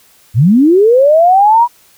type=linear sweep; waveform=sine; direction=up; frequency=95.8 to 978 Hz; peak=-4 dBFS; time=0.34-1.68 s; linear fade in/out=50 ms; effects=white hiss -47 dBFS RMS until 1.97 s